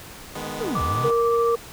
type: chord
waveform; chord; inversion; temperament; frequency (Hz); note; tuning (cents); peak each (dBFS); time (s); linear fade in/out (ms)
10% pulse; G# minor; second; equal with one note detuned; 153.51 / 207.7 / 246.9; D#3 / G#3 / B3; -23 / 0 / 0; -26; 0.35-1.11; 5
type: linear two-way sweep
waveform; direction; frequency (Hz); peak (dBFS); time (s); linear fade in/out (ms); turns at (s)
triangle; down then up; 496.5 to 69.3 to 144.8; -23; 0.6-1.09; 10; 0.82
type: tone with tremolo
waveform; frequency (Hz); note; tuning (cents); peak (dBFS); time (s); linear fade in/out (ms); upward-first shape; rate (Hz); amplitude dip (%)
sine; 1169; D6; -8; -22; 0.75-1.55; 5; sine; 14; 25
type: tone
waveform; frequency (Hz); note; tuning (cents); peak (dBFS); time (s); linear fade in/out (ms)
sine; 466.2; A#4; 0; -18; 1.04-1.56; 10
effects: pink hiss -41 dBFS RMS until 1.72 s